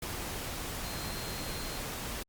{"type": "tone in noise", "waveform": "sine", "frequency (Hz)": 4186, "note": "C8", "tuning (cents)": 0, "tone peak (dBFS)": -46, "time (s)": [0.84, 1.78], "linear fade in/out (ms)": 5, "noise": "pink", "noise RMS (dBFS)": -38, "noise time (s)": [0.02, 2.23], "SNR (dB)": -11, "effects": ["Opus 48 kbps"]}